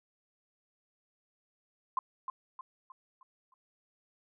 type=tone with echo; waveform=sine; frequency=1046.5 Hz; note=C6; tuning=in tune; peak=-27 dBFS; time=1.97-1.99 s; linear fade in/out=2 ms; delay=310 ms; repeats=5; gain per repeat=-7 dB; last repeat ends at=3.54 s; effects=none